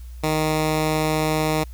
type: tone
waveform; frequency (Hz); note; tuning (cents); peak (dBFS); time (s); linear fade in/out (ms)
10% pulse; 155.56; D#3; 0; -11; 0.23-1.64; 10
effects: added 60 Hz sine -34 dBFS peak until 1.73 s + white hiss -55 dBFS RMS until 1.73 s